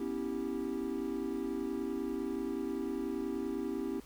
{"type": "chord", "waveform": "triangle", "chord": "C# half-diminished seventh", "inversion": "third", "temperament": "equal with one note detuned", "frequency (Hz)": [246.9, 277.2, 326.2, 392], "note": ["B3", "C#4", "E4", "G4"], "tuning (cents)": [0, 0, -18, 0], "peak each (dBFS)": [-38, -37, -37, -37], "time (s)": [0, 4], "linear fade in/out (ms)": 5, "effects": ["added 50 Hz sine -56 dBFS peak until 4.05 s", "pink hiss -58 dBFS RMS until 4.05 s"]}